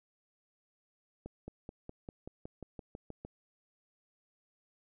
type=accelerating click train; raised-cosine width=2 ms; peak=-30 dBFS; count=12; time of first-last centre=1.26-3.25 s; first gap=220 ms; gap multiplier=0.96; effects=none